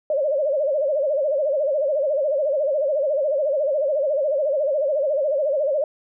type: tone with vibrato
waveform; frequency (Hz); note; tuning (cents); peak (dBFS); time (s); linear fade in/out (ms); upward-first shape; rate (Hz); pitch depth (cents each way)
sine; 576; D5; -34; -18; 0.1-5.84; 2; sine; 14; 140
effects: none